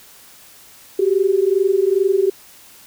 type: tone pair together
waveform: sine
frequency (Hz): 376.6 / 399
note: F#4 / G4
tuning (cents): +31 / +31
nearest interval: minor second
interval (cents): 100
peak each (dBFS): -16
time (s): 0.99-2.3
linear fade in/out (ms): 5
effects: white hiss -45 dBFS RMS until 2.86 s